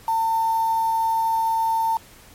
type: tone with quantisation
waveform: sine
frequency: 900 Hz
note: A5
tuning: 39 cents sharp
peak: -18 dBFS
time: 0.08-1.97 s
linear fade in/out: 2 ms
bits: 6
effects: pink hiss -48 dBFS RMS until 2.34 s + MP3 64 kbps